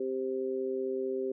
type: harmonic tone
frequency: 130.81 Hz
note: C3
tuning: in tune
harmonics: 2 / 3 / 4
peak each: -39 / -31 / -39 dBFS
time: 0-1.32 s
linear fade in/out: 5 ms
effects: none